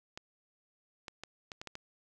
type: clicks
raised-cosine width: 0.2 ms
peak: -25 dBFS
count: 7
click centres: 0.175 / 1.082 / 1.236 / 1.518 / 1.615 / 1.673 / 1.754 s
effects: none